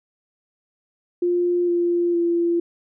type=tone with pitch steps; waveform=sine; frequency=351.8 / 346.8 / 341.8 Hz; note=F4 / F4 / F4; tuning=+13 / -12 / -37 cents; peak=-17 dBFS; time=1.22-2.6 s; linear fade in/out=5 ms; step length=460 ms; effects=none